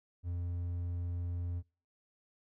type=tone; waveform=triangle; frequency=87.31 Hz; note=F2; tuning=in tune; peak=-32 dBFS; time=0.23-1.63 s; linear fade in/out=50 ms; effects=noise-tail reverb RT60 0.4 s tail -26 dB re dry